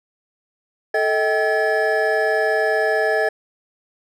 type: tone cluster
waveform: triangle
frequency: 437.9 / 634 / 778 / 1709 Hz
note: A4 / D#5 / G5 / G#6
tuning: -8 / +32 / -13 / +49 cents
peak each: -19 / -19 / -23 / -20 dBFS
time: 0.94-3.29 s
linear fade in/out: 5 ms
effects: none